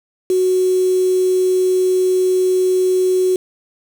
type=tone with quantisation; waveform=sine; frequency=370 Hz; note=F#4; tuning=in tune; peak=-12 dBFS; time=0.3-3.36 s; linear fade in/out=2 ms; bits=5; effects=none